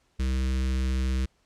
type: tone with notch filter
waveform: square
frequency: 64.8 Hz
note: C2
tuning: 16 cents flat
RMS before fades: -26 dBFS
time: 0.19-1.26 s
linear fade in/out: 10 ms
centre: 750 Hz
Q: 0.57
effects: pink hiss -68 dBFS RMS until 1.45 s + low-pass 8000 Hz 12 dB/octave